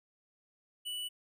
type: tone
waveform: square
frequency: 2960 Hz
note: F#7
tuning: in tune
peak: -37 dBFS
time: 0.85-1.09 s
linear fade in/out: 20 ms
effects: none